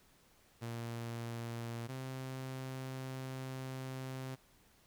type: tone pair in turn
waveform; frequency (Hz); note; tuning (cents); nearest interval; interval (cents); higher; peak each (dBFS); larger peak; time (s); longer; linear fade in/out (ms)
sawtooth; 116.8 / 131.1; A#2 / C3; +4 / +4; major second; 200; second; -36 / -37; first; 0.61-1.88 / 1.88-4.36; second; 20
effects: pink hiss -67 dBFS RMS until 4.86 s